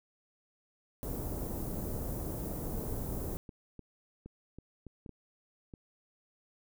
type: band-stop noise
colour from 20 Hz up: pink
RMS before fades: -37 dBFS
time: 1.03-3.37 s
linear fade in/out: 0 ms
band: 520 to 16000 Hz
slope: 12 dB/octave
type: clicks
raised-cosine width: 3 ms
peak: -33 dBFS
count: 11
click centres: 2.923 / 3.256 / 3.305 / 3.492 / 3.793 / 4.26 / 4.586 / 4.867 / 5.062 / 5.093 / 5.738 s
effects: none

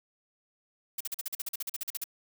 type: noise bursts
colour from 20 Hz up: blue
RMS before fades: -34 dBFS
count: 16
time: 0.98-2.041 s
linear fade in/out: 5 ms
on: 26 ms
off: 43 ms
effects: none

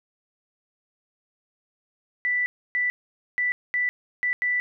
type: tone bursts at uneven times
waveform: sine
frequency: 1975.5 Hz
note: B6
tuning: in tune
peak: -21 dBFS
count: 6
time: 2.25-2.46 / 2.75-2.9 / 3.38-3.52 / 3.74-3.89 / 4.23-4.33 / 4.42-4.6 s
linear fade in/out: 0 ms
effects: none

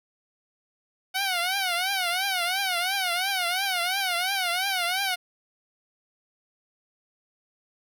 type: tone with vibrato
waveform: 10% pulse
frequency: 740 Hz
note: F#5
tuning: in tune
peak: -16 dBFS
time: 1.14-5.16 s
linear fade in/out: 20 ms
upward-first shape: triangle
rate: 2.9 Hz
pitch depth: 150 cents each way
effects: none

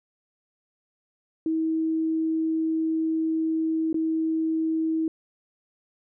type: tone with dropouts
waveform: sine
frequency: 320.8 Hz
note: E4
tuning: 47 cents flat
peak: -22 dBFS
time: 1.46-5.08 s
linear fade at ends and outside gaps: 2 ms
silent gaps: 3.929-3.943 s
effects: none

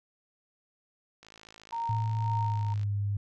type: click train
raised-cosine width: 0.2 ms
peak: -33 dBFS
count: 88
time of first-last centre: 1.23-2.832 s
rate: 54.3 Hz
type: tone with tremolo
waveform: sine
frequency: 925 Hz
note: A#5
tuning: 14 cents flat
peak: -29 dBFS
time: 1.72-2.74 s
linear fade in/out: 10 ms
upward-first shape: sine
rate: 1.9 Hz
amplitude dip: 65%
type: tone with pitch glide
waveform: sine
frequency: 110 to 101.45 Hz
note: A2 to G#2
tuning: 0 to -40 cents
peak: -27 dBFS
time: 1.89-3.17 s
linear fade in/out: 5 ms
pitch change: -140 cents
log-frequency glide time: 2.23-2.93 s
effects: none

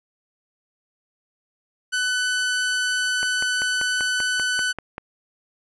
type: tone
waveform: sawtooth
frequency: 1499 Hz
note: F#6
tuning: 22 cents sharp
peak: -17 dBFS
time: 1.92-4.73 s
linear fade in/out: 20 ms
type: click train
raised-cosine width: 0.5 ms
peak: -16 dBFS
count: 10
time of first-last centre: 3.23-4.981 s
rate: 5.14 Hz
effects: resampled to 24000 Hz

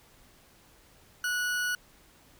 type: tone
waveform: 40% pulse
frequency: 1468 Hz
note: F#6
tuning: 14 cents flat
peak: -27 dBFS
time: 1.24-1.75 s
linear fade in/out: 2 ms
effects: pink hiss -59 dBFS RMS until 2.39 s

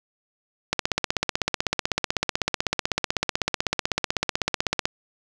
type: click train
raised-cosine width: 0.2 ms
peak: -4 dBFS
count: 67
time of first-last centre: 0.73-4.855 s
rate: 16 Hz
effects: none

